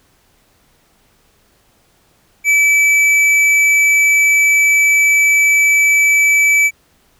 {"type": "tone with hard clipping", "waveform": "sine", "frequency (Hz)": 2305, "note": "D7", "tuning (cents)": -33, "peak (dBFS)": -10, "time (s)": [2.44, 6.71], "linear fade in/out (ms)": 50, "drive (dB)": 8, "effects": ["pink hiss -55 dBFS RMS until 7.19 s"]}